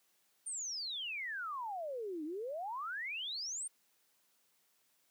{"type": "exponential two-way sweep", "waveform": "sine", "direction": "down then up", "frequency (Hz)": [9170, 293.7, 9170], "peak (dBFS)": -38, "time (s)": [0.46, 3.68], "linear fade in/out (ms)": 10, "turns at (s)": 2.24, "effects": ["white hiss -74 dBFS RMS until 5.1 s", "high-pass 150 Hz 12 dB/octave"]}